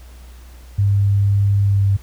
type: tone with pitch glide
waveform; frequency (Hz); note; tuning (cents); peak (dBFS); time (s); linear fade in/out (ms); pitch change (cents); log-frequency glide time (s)
sine; 100.2 to 98.93; G2 to G2; +38 to +16; -12; 0.78-1.97; 10; -22; 1.62-1.83
effects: added 61 Hz sine -37 dBFS peak until 2.02 s + pink hiss -49 dBFS RMS until 2.02 s